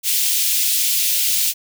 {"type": "high-pass noise", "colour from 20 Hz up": "white", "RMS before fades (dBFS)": -18, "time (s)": [0.03, 1.54], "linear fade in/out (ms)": 50, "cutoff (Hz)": 2600, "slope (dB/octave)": 24, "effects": []}